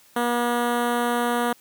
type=tone with notch filter; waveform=10% pulse; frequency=240 Hz; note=B3; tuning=49 cents flat; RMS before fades=-23 dBFS; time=0.16-1.53 s; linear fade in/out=5 ms; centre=5200 Hz; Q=0.74; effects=white hiss -55 dBFS RMS until 1.6 s + high-pass 80 Hz 12 dB/octave